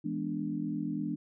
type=chord; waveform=sine; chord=E dominant seventh; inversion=none; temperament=equal with one note detuned; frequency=164.81 / 207.7 / 246.9 / 295 Hz; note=E3 / G#3 / B3 / D4; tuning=0 / 0 / 0 / +8 cents; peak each=-38 / -37 / -38 / -35 dBFS; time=0.04-1.16 s; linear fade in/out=10 ms; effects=none